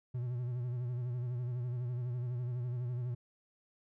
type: tone with vibrato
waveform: triangle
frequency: 122.8 Hz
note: B2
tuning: 9 cents flat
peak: -32 dBFS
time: 0.14-3.15 s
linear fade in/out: 10 ms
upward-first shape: sine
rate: 12 Hz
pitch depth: 58 cents each way
effects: none